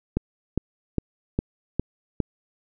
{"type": "click train", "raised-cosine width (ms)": 3, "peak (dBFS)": -9, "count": 6, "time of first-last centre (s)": [0.17, 2.203], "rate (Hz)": 2.46, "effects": []}